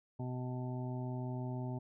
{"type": "harmonic tone", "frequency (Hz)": 126, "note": "B2", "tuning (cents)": 35, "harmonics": [1, 2, 3, 5, 6, 7], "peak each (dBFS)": [-38, -43, -48, -50, -55, -51], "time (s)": [0.19, 1.79], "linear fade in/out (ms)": 10, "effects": []}